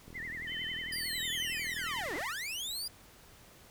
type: click train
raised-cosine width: 3 ms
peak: -38 dBFS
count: 88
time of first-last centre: 0.08-2.207 s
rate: 40.9 Hz
type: tone with vibrato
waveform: sine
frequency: 1927 Hz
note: B6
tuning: 43 cents flat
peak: -38 dBFS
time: 0.14-2.33 s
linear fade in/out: 20 ms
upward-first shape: triangle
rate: 11 Hz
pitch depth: 170 cents each way
type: tone with tremolo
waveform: sine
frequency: 3059 Hz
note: G7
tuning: 43 cents flat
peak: -37 dBFS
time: 0.47-2.01 s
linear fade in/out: 10 ms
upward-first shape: sine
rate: 1.4 Hz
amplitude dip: 70%
type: linear two-way sweep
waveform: sawtooth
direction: down then up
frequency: 4926 to 273.5 to 4926 Hz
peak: -33 dBFS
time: 0.92-2.88 s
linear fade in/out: 5 ms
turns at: 2.15 s
effects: pink hiss -57 dBFS RMS until 3.7 s